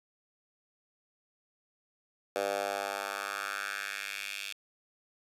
10% pulse tone with high-pass filter sweep, 99.9 Hz, G2, 33 cents sharp, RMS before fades -36 dBFS, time 2.36-4.53 s, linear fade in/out 0 ms, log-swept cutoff 550 to 2900 Hz, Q 2.4, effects resampled to 32000 Hz

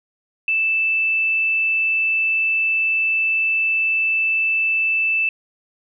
sine tone, 2641 Hz, E7, 3 cents sharp, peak -16 dBFS, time 0.48-5.29 s, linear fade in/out 2 ms, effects none

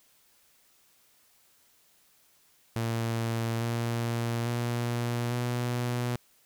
sawtooth tone with pitch steps, 114.9 / 117.11 / 119.36 / 121.66 Hz, A#2 / A#2 / A#2 / B2, -25 / +8 / +41 / -26 cents, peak -24 dBFS, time 2.76-6.16 s, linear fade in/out 0 ms, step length 850 ms, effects white hiss -64 dBFS RMS until 6.45 s

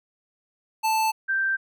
square / sine tone pair in turn, 880 / 1568 Hz, A5 / G6, 0 / 0 cents, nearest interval minor seventh, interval 1000 cents, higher second, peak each -21 dBFS, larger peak neither, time 0.83-1.12 / 1.28-1.57 s, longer neither, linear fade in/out 20 ms, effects none

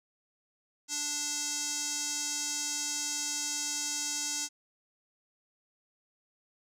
square tone with band-pass filter, 293.7 Hz, D4, in tune, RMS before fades -34 dBFS, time 0.88-4.49 s, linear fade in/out 50 ms, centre 6500 Hz, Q 3.6, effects none

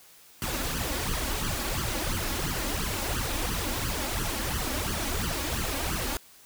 pink noise with flanger, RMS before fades -30 dBFS, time 0.42-6.17 s, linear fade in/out 0 ms, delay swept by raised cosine 0.64 to 3.64 ms, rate 2.9 Hz, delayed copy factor +0.85, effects white hiss -54 dBFS RMS until 6.45 s

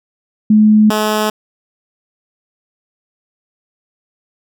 sine / 10% pulse tone pair in turn, 213.8 / 213.8 Hz, A3 / A3, -49 / -49 cents, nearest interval unison, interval 0 cents, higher neither, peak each -5 dBFS, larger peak neither, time 0.5-0.9 / 0.9-1.3 s, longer neither, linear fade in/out 5 ms, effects none

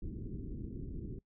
pink low-pass noise, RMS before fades -42 dBFS, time 0.02-1.19 s, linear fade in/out 5 ms, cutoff 380 Hz, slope 48 dB/octave, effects noise-tail reverb RT60 0.1 s tail -22 dB re dry

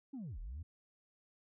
sine linear two-way sweep, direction down then up, 288.7 to 34.94 to 88.1 Hz, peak -40 dBFS, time 0.13-0.63 s, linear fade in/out 10 ms, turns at 0.39 s, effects tanh soft clip ceiling -40 dBFS

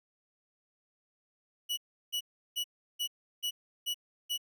40% pulse tone bursts, 2938 Hz, F#7, 13 cents flat, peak -30 dBFS, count 7, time 1.69-4.378 s, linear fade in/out 20 ms, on 84 ms, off 350 ms, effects none

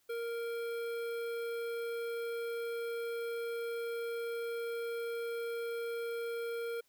square tone with notch filter, 466.2 Hz, A#4, in tune, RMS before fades -38 dBFS, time 0.09-6.81 s, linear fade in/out 10 ms, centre 6500 Hz, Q 0.63, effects white hiss -73 dBFS RMS until 6.88 s

